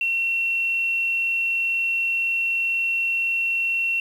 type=tone; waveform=sine; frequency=2721 Hz; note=F7; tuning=46 cents flat; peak=-20 dBFS; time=0.01-4 s; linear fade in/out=2 ms; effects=8-bit